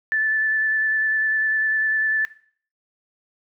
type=tone with vibrato; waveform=sine; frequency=1750 Hz; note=A6; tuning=10 cents flat; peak=-18 dBFS; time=0.12-2.25 s; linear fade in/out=0 ms; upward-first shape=square; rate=10 Hz; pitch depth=10 cents each way; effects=noise-tail reverb RT60 0.5 s tail -17 dB re dry